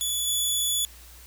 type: tone with level steps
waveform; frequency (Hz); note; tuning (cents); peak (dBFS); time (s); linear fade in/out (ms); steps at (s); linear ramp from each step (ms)
15% pulse; 3431; A7; -44; -18 / -16; 0.01-0.85; 0; 0.27; 5
effects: added 60 Hz sine -48 dBFS peak until 1.26 s + white hiss -50 dBFS RMS until 1.26 s